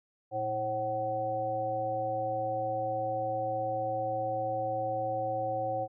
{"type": "harmonic tone with a mistuned harmonic", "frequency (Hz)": 107.7, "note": "A2", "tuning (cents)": -37, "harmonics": [1, 3, 5, 7], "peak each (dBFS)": [-41, -43, -33, -32], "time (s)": [0.31, 5.88], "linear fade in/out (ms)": 50, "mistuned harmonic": 1, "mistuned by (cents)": 130, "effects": []}